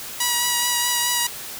5% pulse tone with vibrato, 966 Hz, B5, 39 cents flat, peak -7 dBFS, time 0.2-1.27 s, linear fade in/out 5 ms, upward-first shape triangle, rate 4.7 Hz, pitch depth 21 cents each way, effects white hiss -34 dBFS RMS until 1.59 s

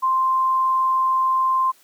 sine tone, 1046.5 Hz, C6, in tune, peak -16 dBFS, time 0.02-1.72 s, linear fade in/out 20 ms, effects white hiss -55 dBFS RMS until 1.83 s + high-pass 200 Hz 12 dB/octave

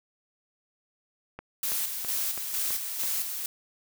click train, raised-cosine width 0.5 ms, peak -24 dBFS, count 6, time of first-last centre 1.39-3.035 s, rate 3.04 Hz
blue noise with tremolo, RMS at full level -29 dBFS, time 1.63-3.46 s, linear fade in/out 2 ms, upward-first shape square, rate 2.2 Hz, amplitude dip 45%
effects none

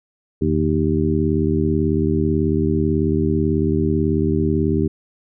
harmonic tone with a mistuned harmonic, 78.2 Hz, D#2, 9 cents sharp, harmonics 1 / 2 / 3 / 4 / 5, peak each -22 / -22 / -22 / -22 / -22 dBFS, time 0.41-4.88 s, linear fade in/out 10 ms, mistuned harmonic 1, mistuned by +140 cents, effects none

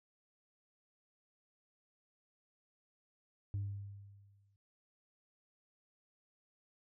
sine tone with exponential decay, 100 Hz, G2, 35 cents sharp, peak -32 dBFS, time 3.54-4.56 s, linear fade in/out 0 ms, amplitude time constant 220 ms, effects noise-tail reverb RT60 0.3 s tail -24 dB re dry + tanh soft clip ceiling -33 dBFS

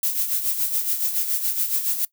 violet noise with tremolo, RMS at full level -21 dBFS, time 0.03-2.05 s, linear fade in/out 2 ms, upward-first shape sine, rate 7.1 Hz, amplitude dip 60%, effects noise-tail reverb RT60 0.1 s tail -21 dB re dry

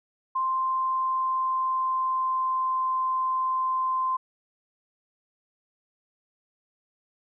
sine tone with pitch glide, 1046.5 to 1039.3 Hz, C6 to C6, 0 to -12 cents, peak -23 dBFS, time 0.35-4.17 s, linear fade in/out 10 ms, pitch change -12 cents, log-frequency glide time 0.47-2.87 s, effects none

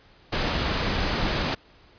pink noise, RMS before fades -25 dBFS, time 0.32-1.55 s, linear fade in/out 10 ms, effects pink hiss -55 dBFS RMS until 1.98 s + resampled to 11025 Hz

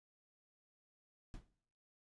brown noise with exponential decay, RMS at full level -44 dBFS, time 1.34-1.49 s, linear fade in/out 0 ms, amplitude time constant 32 ms, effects noise-tail reverb RT60 0.6 s tail -17 dB re dry + resampled to 22050 Hz

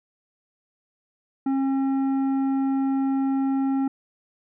triangle tone with tanh clipping, 270 Hz, C#4, 45 cents flat, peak -22 dBFS, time 1.46-3.88 s, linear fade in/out 5 ms, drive 13 dB, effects none

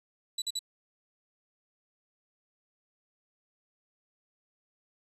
30% pulse tone bursts, 3951 Hz, B7, in tune, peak -28 dBFS, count 3, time 0.38-0.592 s, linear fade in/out 5 ms, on 40 ms, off 46 ms, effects resampled to 32000 Hz

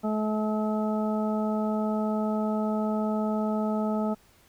harmonic tone, 214.8 Hz, A3, 41 cents flat, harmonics 1 / 2 / 3 / 4 / 6, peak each -26 / -34 / -32 / -36 / -38 dBFS, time 0.03-4.15 s, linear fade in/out 20 ms, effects pink hiss -60 dBFS RMS until 4.48 s

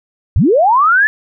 sine linear sweep, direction up, 56.5 to 1760 Hz, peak -7 dBFS, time 0.36-1.07 s, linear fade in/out 0 ms, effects none

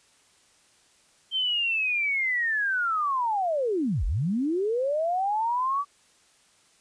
sine linear two-way sweep, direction down then up, 3148 to 35.9 to 1163 Hz, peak -23 dBFS, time 1.31-5.85 s, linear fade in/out 50 ms, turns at 4.05 s, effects white hiss -61 dBFS RMS until 6.8 s + resampled to 22050 Hz

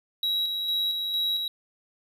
triangle tone with tremolo, 3868 Hz, B7, 37 cents flat, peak -22 dBFS, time 0.23-1.48 s, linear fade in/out 2 ms, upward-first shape square, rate 2.2 Hz, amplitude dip 35%, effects none

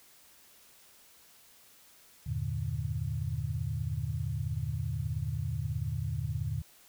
sine chord, E half-diminished seventh, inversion none, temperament equal with one note detuned, 81.18 / 98 / 116.54 / 146.83 Hz, E2 / G2 / Bb2 / D3, -26 / 0 / 0 / 0 cents, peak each -37 / -38 / -35 / -36 dBFS, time 2.26-6.62 s, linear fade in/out 10 ms, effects white hiss -59 dBFS RMS until 6.88 s

